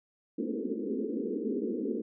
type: band-pass noise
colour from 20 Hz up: pink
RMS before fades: -33 dBFS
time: 0.38-2.02 s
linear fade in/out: 10 ms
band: 210 to 480 Hz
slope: 96 dB/octave
effects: none